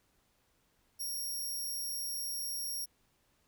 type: tone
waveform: 10% pulse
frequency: 5588 Hz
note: F8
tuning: in tune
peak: -30 dBFS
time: 0.99-2.86 s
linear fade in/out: 20 ms
effects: pink hiss -73 dBFS RMS until 3.47 s